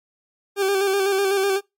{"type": "tone with vibrato", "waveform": "40% pulse", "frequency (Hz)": 392, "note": "G4", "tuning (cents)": 0, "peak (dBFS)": -17, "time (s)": [0.56, 1.61], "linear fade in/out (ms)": 50, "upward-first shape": "square", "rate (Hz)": 8, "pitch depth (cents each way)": 37, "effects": ["noise-tail reverb RT60 0.2 s tail -25 dB re dry", "MP3 64 kbps"]}